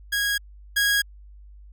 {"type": "tone pair in turn", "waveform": "sawtooth", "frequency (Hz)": [1646, 1646], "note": ["G#6", "G#6"], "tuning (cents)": [-16, -16], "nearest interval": "unison", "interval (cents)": 0, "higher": "neither", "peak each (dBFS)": [-18, -15], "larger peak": "second", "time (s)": [[0.12, 0.38], [0.76, 1.02]], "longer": "neither", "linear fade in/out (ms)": 10, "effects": ["added 50 Hz sine -43 dBFS peak until 1.72 s"]}